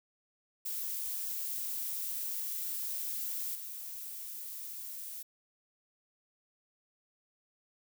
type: noise with level steps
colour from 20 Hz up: violet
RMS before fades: -37 / -43 dBFS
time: 0.65-5.23 s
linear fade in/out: 10 ms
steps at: 3.55 s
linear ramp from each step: 2 ms
effects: none